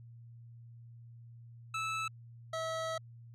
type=tone pair in turn; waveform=25% pulse; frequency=1310 / 647.5 Hz; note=E6 / E5; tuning=-11 / -31 cents; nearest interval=octave; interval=1220 cents; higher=first; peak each=-30 / -31 dBFS; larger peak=first; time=1.74-2.08 / 2.53-2.98 s; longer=second; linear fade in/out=5 ms; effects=added 117 Hz sine -50 dBFS peak until 3.34 s + low-pass 7000 Hz 12 dB/octave